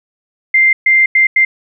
sine tone bursts at uneven times, 2093 Hz, C7, in tune, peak -6 dBFS, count 4, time 0.54-0.73 / 0.86-1.06 / 1.15-1.27 / 1.36-1.45 s, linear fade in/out 5 ms, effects none

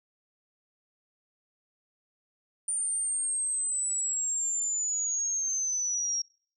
sine linear sweep, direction down, 9110 to 5588 Hz, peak -27 dBFS, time 2.68-6.22 s, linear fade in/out 5 ms, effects noise-tail reverb RT60 0.5 s tail -26 dB re dry

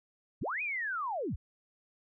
sine linear two-way sweep, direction up then down, 30.89 to 2529 to 30.89 Hz, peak -32 dBFS, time 0.41-1.36 s, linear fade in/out 10 ms, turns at 0.62 s, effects none

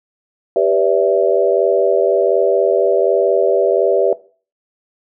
sine chord, E minor seventh, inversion first, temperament equal with one note detuned, 392 / 493.9 / 575.2 / 659.3 Hz, G4 / B4 / D5 / E5, 0 / 0 / -36 / 0 cents, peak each -16 dBFS, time 0.56-4.13 s, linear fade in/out 2 ms, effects noise-tail reverb RT60 0.4 s tail -19 dB re dry

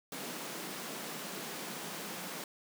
pink high-pass noise, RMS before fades -42 dBFS, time 0.12-2.44 s, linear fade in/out 2 ms, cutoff 160 Hz, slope 48 dB/octave, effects none

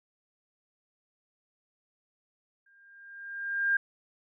sine tone with exponential growth, 1603 Hz, G6, 38 cents sharp, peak -21 dBFS, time 2.66-3.77 s, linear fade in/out 5 ms, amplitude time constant 240 ms, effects none

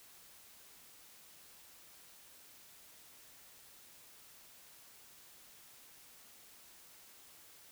silence, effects white hiss -59 dBFS RMS until 7.71 s

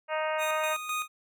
harmonic tone, 311.1 Hz, D#4, in tune, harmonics 2 / 3 / 4 / 5 / 6 / 7 / 8 / 9, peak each -30 / -34 / -36 / -38 / -40 / -41 / -42 / -43 dBFS, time 0.08-0.77 s, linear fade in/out 50 ms
25% pulse tone with tremolo, 1240 Hz, D#6, 6 cents flat, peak -25 dBFS, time 0.38-1.08 s, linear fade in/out 50 ms, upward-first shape square, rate 3.9 Hz, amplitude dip 55%
effects none

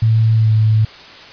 sine tone with pitch glide, 111.6 to 109.18 Hz, A2 to A2, +25 to -13 cents, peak -9 dBFS, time 0.02-0.85 s, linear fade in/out 5 ms, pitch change -38 cents, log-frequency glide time 0.35-0.52 s, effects white hiss -37 dBFS RMS until 1.32 s + resampled to 11025 Hz

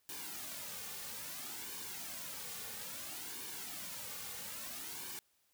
white noise with flanger, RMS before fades -45 dBFS, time 0.09-5.19 s, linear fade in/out 0 ms, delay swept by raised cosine 1.5 to 3.1 ms, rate 0.6 Hz, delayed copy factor -0.65, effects white hiss -75 dBFS RMS until 5.53 s

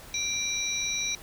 sine tone cluster, 2359 / 3922 / 5810 Hz, D7 / B7 / F#8, +7 / -13 / -32 cents, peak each -32 / -32 / -31 dBFS, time 0.14-1.15 s, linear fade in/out 2 ms, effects pink hiss -47 dBFS RMS until 1.22 s

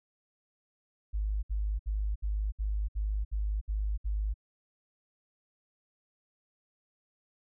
sine tone bursts, 51.7 Hz, G#1, 7 cents flat, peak -28 dBFS, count 9, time 1.13-4.342 s, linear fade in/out 20 ms, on 300 ms, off 64 ms, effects none

